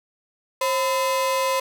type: ring-modulated tone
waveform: 45% pulse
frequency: 773 Hz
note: G5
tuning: 24 cents flat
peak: -17 dBFS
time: 0.61-1.6 s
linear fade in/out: 5 ms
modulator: 239 Hz
effects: none